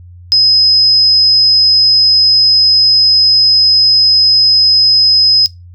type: tone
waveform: sine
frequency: 5070 Hz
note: D#8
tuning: 32 cents sharp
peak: -4 dBFS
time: 0.32-5.46 s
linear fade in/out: 0 ms
effects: noise-tail reverb RT60 0.2 s tail -19 dB re dry + added 88 Hz sine -32 dBFS peak until 5.74 s